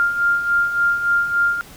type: beating tone pair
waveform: sine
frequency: 1396.9 / 1400.4 Hz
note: F6 / F6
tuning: 0 / +4 cents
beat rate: 3.5 Hz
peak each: -23 / -16 dBFS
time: 0-1.61 s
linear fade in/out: 0 ms
effects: pink hiss -42 dBFS RMS until 1.76 s